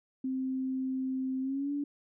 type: tone with pitch glide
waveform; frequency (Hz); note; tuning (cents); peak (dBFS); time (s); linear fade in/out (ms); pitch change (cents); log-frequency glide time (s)
sine; 261.6 to 286.9; C4 to D4; 0 to -40; -30; 0.24-1.84; 5; +160; 1.41-1.72
effects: none